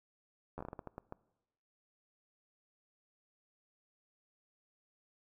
slowing click train, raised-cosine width 1 ms, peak -29 dBFS, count 11, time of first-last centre 0.58-1.124 s, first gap 11 ms, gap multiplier 1.33, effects noise-tail reverb RT60 1.0 s tail -22 dB re dry

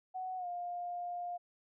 sine tone with pitch glide, 744 to 705.5 Hz, F#5 to F5, +9 to +17 cents, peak -37 dBFS, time 0.14-1.38 s, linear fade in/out 20 ms, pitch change -92 cents, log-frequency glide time 0.37-0.47 s, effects none

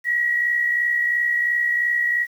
sine tone pair together, 1912.6 / 1975.5 Hz, A#6 / B6, +44 / 0 cents, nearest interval minor second, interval 56 cents, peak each -18 / -28 dBFS, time 0.04-2.27 s, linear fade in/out 50 ms, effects 8-bit

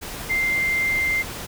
sine tone in noise, 2093 Hz, C7, in tune, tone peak -19 dBFS, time 0.29-1.23 s, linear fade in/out 20 ms, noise pink, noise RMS -33 dBFS, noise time 0.01-1.47 s, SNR +11 dB, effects none

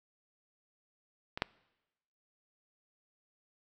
clicks, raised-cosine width 0.3 ms, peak -22 / -12 dBFS, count 2, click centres 1.375 / 1.421 s, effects noise-tail reverb RT60 1.0 s tail -24 dB re dry

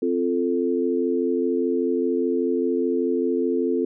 sine chord, F major, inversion second, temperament equal with one note detuned, 261.6 / 346.6 / 440 Hz, C4 / F4 / A4, 0 / -13 / 0 cents, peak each -24 dBFS, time 0.02-3.85 s, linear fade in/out 5 ms, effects none

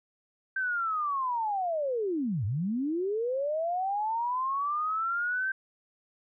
sine linear two-way sweep, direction down then up, 1568 to 92.5 to 1568 Hz, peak -27 dBFS, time 0.56-5.52 s, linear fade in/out 5 ms, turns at 2.45 s, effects none

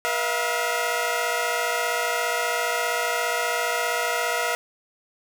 15% pulse tone cluster, 481 / 648 / 703 Hz, B4 / E5 / F5, -46 / -30 / +11 cents, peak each -21 dBFS, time 0.05-4.55 s, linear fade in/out 0 ms, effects none

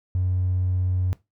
triangle tone, 91.6 Hz, F#2, 17 cents flat, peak -17 dBFS, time 0.15-1.13 s, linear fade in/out 0 ms, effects noise-tail reverb RT60 0.2 s tail -20 dB re dry + tanh soft clip ceiling -16 dBFS

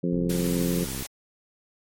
harmonic tone, 87.31 Hz, F2, in tune, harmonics 2 / 3 / 4 / 5 / 6, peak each -25 / -29 / -31 / -33 / -35 dBFS, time 0.03-0.85 s, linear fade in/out 10 ms
click train, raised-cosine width 3 ms, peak -23 dBFS, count 60, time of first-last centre 0.13-1.024 s, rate 66 Hz
white noise, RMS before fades -35 dBFS, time 0.29-1.07 s, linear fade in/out 10 ms
effects MP3 64 kbps

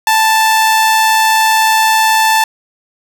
sawtooth tone with amplitude modulation, 881 Hz, A5, 2 cents sharp, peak -3 dBFS, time 0.07-2.44 s, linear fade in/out 2 ms, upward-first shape sine, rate 100 Hz, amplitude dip 30%, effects none

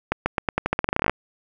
accelerating click train, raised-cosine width 0.5 ms, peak -5 dBFS, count 18, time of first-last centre 0.12-1.096 s, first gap 140 ms, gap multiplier 0.87, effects none

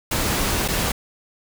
pink noise with dropouts, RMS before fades -22 dBFS, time 0.11-0.92 s, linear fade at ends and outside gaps 5 ms, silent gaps 0.68-0.684 s, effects none

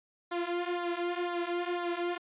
sawtooth tone with flanger, 349.2 Hz, F4, in tune, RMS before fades -33 dBFS, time 0.31-2.18 s, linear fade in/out 10 ms, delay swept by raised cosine 0.36 to 4.06 ms, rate 2 Hz, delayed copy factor -0.8, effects resampled to 8000 Hz

